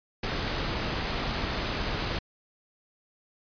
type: noise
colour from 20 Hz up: pink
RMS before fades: -30 dBFS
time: 0.23-2.19 s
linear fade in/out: 5 ms
effects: resampled to 11025 Hz